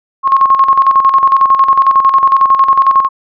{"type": "tone with tremolo", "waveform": "sine", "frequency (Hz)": 1080, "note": "C#6", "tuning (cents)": -45, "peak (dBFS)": -3, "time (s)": [0.23, 3.09], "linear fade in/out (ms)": 50, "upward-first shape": "square", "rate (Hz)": 11, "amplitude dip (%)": 60, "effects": ["resampled to 11025 Hz"]}